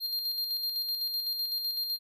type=tone with tremolo; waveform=square; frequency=4200 Hz; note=C8; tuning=6 cents sharp; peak=-29 dBFS; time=0-1.99 s; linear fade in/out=50 ms; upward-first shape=square; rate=7.9 Hz; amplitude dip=40%; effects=none